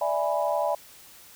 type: chord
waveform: sine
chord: E dominant seventh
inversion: third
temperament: equal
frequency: 587.3 / 659.3 / 830.6 / 987.8 Hz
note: D5 / E5 / G#5 / B5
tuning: 0 / 0 / 0 / 0 cents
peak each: -27 / -28 / -29 / -31 dBFS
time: 0.01-0.75 s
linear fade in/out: 5 ms
effects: white hiss -50 dBFS RMS until 1.35 s